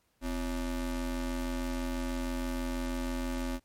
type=ring-modulated tone; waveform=square; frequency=150.1 Hz; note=D3; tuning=38 cents sharp; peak=-29 dBFS; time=0.21-3.6 s; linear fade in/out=50 ms; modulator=107 Hz; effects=pink hiss -73 dBFS RMS until 3.64 s + MP3 64 kbps